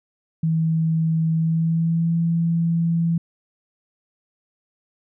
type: tone with pitch glide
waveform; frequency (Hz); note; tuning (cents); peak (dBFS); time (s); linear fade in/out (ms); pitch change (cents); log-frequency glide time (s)
sine; 161.5 to 167.1; E3 to E3; -35 to +24; -17; 0.43-3.18; 5; +59; 1.34-2.16
effects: none